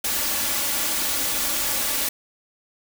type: noise with comb filter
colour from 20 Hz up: white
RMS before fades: -24 dBFS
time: 0.04-2.09 s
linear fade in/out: 5 ms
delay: 3.5 ms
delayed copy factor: +0.55
effects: none